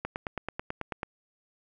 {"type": "click train", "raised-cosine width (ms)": 0.5, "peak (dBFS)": -17, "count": 10, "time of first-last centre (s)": [0.05, 1.031], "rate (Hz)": 9.17, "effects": []}